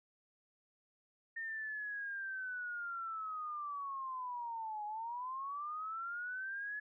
sine linear two-way sweep, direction down then up, 1829 to 830 to 1709 Hz, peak -39 dBFS, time 1.36-6.8 s, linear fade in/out 10 ms, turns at 4.85 s, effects none

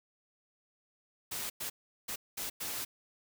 white noise bursts at uneven times, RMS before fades -38 dBFS, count 5, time 1.31-1.5 / 1.6-1.7 / 2.08-2.16 / 2.37-2.5 / 2.6-2.85 s, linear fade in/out 10 ms, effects none

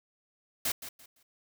white noise with echo, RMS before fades -30 dBFS, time 0.65-0.72 s, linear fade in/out 5 ms, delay 170 ms, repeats 3, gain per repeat -12 dB, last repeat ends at 1.23 s, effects none

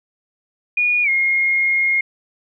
sine tone with pitch glide, 2447 to 2143 Hz, D#7 to C7, -29 to +41 cents, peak -14 dBFS, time 0.77-2.01 s, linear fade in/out 5 ms, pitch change -230 cents, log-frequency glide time 1.03-1.09 s, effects none

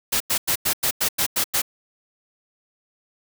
white noise bursts, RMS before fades -21 dBFS, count 9, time 0.12-1.619 s, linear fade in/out 10 ms, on 83 ms, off 94 ms, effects none

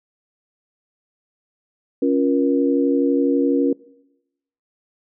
sine chord, Bb minor, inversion first, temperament equal with one note detuned, 277.2 / 349.2 / 476 Hz, Db4 / F4 / Bb4, 0 / 0 / +36 cents, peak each -17 / -22 / -21 dBFS, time 2.02-3.73 s, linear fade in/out 5 ms, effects noise-tail reverb RT60 0.9 s tail -22 dB re dry

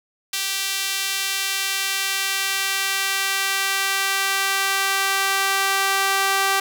sawtooth tone with high-pass filter sweep, 390 Hz, G4, 9 cents flat, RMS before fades -22 dBFS, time 0.33-6.6 s, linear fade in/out 5 ms, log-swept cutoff 3100 to 1000 Hz, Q 0.91, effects none

